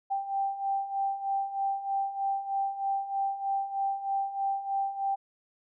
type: beating tone pair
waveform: sine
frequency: 784 / 787.2 Hz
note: G5 / G5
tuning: 0 / +7 cents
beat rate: 3.2 Hz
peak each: -34 / -29 dBFS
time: 0.1-5.16 s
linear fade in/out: 20 ms
effects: none